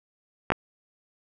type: clicks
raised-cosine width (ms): 0.5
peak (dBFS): -7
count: 2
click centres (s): 0.503 / 0.52
effects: none